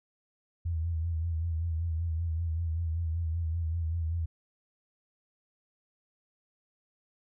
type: tone with vibrato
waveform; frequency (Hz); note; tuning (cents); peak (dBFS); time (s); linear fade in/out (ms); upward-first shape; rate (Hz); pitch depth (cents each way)
sine; 82.41; E2; 0; -28; 0.65-4.26; 10; sine; 5.2; 62
effects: none